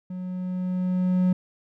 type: tone with level ramp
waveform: triangle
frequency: 182.8 Hz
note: F#3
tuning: 21 cents flat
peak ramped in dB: -29 to -15 dBFS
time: 0.1-1.33 s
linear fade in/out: 5 ms
effects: none